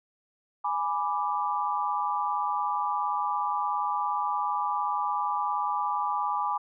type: chord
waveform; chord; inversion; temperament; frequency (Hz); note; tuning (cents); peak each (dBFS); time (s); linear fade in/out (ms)
sine; G# diminished; none; equal; 830.6 / 987.8 / 1174.7; G#5 / B5 / D6; 0 / 0 / 0; -30; 0.64-6.58; 10
effects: none